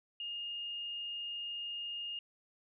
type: tone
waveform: sine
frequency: 2837 Hz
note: F7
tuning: 27 cents sharp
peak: -38 dBFS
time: 0.2-2.19 s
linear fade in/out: 2 ms
effects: none